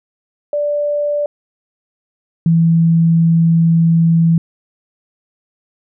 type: tone pair in turn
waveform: sine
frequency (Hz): 586 / 165.54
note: D5 / E3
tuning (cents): -4 / +8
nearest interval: octave + minor seventh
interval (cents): 2188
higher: first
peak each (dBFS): -14 / -8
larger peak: second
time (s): 0.53-1.26 / 2.46-4.38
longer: second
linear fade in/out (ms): 2
effects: none